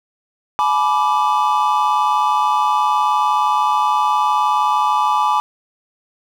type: chord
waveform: triangle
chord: G# diminished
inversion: none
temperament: equal with one note detuned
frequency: 848.6 / 987.8 / 1174.7 Hz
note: G#5 / B5 / D6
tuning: +37 / 0 / 0 cents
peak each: -16 dBFS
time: 0.59-5.4 s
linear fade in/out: 0 ms
effects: 8-bit